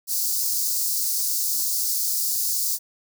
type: high-pass noise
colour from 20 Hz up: white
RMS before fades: -24 dBFS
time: 0.07-2.79 s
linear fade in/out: 50 ms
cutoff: 4500 Hz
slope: 48 dB/octave
effects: none